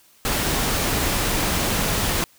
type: noise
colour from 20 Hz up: pink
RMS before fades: -22 dBFS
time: 0.25-2.24 s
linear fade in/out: 0 ms
effects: white hiss -55 dBFS RMS until 2.38 s